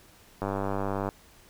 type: click train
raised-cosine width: 1 ms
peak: -16 dBFS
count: 67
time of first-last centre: 0.42-1.089 s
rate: 98.6 Hz
effects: pink hiss -56 dBFS RMS until 1.49 s